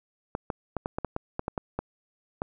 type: clicks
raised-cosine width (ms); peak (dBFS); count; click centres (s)
1; -15; 12; 0.351 / 0.502 / 0.767 / 0.859 / 0.985 / 1.047 / 1.164 / 1.394 / 1.481 / 1.578 / 1.79 / 2.419
effects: none